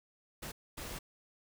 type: noise bursts at uneven times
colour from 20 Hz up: pink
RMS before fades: -43 dBFS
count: 2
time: 0.42-0.52 / 0.77-0.99 s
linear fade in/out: 10 ms
effects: none